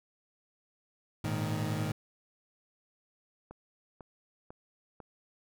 30% pulse chord, Ab suspended second, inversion none, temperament equal with one note detuned, 106.13 / 116.54 / 155.56 Hz, Ab2 / Bb2 / Eb3, +38 / 0 / 0 cents, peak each -32 / -35 / -32 dBFS, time 1.24-1.92 s, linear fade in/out 5 ms
click train, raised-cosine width 1 ms, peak -32 dBFS, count 4, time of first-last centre 3.51-5.003 s, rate 2.01 Hz
effects none

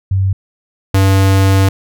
sine / square tone pair in turn, 96 / 96.67 Hz, G2 / G2, -36 / -24 cents, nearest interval unison, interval 12 cents, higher second, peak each -10 / -8 dBFS, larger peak second, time 0.11-0.33 / 0.94-1.69 s, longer second, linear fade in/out 5 ms, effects none

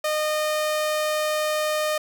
sawtooth tone, 612 Hz, D#5, 29 cents flat, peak -18 dBFS, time 0.04-1.98 s, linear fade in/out 5 ms, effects none

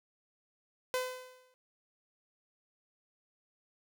sawtooth tone with exponential decay, 508 Hz, B4, 49 cents sharp, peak -25 dBFS, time 0.94-1.54 s, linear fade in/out 0 ms, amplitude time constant 130 ms, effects none

